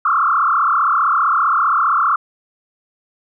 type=tone with frequency modulation; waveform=sine; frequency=1244.5 Hz; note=D#6; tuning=in tune; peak=-12 dBFS; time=0.05-2.16 s; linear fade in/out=5 ms; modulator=35.3 Hz; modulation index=4.5; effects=none